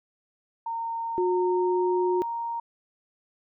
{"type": "tone with pitch glide", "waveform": "sine", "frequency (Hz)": [918, 930.8], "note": ["A#5", "A#5"], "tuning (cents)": [-27, -3], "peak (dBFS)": -28, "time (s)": [0.66, 2.6], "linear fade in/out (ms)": 5, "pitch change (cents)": 24, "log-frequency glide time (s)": [1.34, 1.99]}
{"type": "tone", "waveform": "sine", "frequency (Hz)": 361.7, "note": "F#4", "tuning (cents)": -39, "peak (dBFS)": -22, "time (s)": [1.18, 2.22], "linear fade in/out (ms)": 0}
{"effects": []}